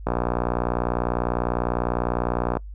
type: click train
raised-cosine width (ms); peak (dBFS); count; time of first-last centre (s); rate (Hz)
1; -8; 151; 0.07-2.57; 60
effects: noise-tail reverb RT60 0.1 s tail -25 dB re dry + added 50 Hz sine -34 dBFS peak until 2.74 s